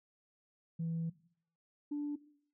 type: tone pair in turn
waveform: sine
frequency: 164.81 / 292.3 Hz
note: E3 / D4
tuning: 0 / -8 cents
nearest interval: minor seventh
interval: 992 cents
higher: second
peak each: -33 / -33 dBFS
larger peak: neither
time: 0.79-1.1 / 1.91-2.16 s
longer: first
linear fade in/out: 10 ms
effects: noise-tail reverb RT60 0.6 s tail -18 dB re dry + tanh soft clip ceiling -31 dBFS